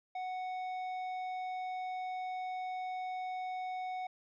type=tone with tanh clipping; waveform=triangle; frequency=740 Hz; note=F#5; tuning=in tune; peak=-38 dBFS; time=0.15-4.07 s; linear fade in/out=5 ms; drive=13 dB; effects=none